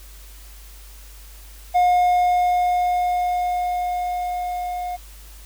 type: tone with level ramp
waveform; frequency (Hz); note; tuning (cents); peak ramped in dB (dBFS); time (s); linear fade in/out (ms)
triangle; 717; F5; +45; -11 to -23; 1.74-4.97; 20
effects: added 50 Hz sine -40 dBFS peak until 5.45 s + white hiss -47 dBFS RMS until 5.45 s